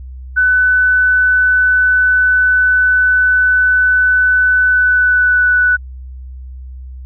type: tone with pitch glide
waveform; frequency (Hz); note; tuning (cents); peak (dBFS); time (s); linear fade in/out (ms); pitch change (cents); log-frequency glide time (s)
sine; 1500 to 1486.2; F#6 to F#6; +23 to +7; -8; 0.36-5.77; 20; -16; 4.69-5.48
effects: added 64 Hz sine -27 dBFS peak until 7.05 s